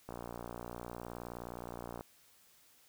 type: click train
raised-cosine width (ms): 1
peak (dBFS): -29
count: 115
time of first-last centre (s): 0.09-2.009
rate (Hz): 59.4
effects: white hiss -65 dBFS RMS until 2.88 s